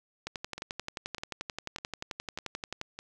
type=two click trains; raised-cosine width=0.2 ms; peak=-23 / -18 dBFS; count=5 / 30; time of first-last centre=0.58-2.99 / 0.27-2.814 s; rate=1.66 / 11.4 Hz; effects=none